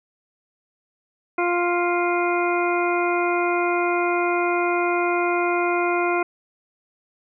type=harmonic tone; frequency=350 Hz; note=F4; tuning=4 cents sharp; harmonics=1 / 2 / 3 / 4 / 6 / 7; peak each=-22 / -25 / -27 / -28 / -30 / -30 dBFS; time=1.38-6.23 s; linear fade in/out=5 ms; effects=none